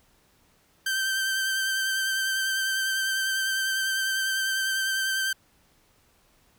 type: tone with vibrato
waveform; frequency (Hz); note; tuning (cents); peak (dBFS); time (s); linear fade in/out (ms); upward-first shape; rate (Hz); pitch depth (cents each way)
sawtooth; 1558; G6; -11; -21; 0.86-5.33; 5; sine; 10; 18
effects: pink hiss -63 dBFS RMS until 6.58 s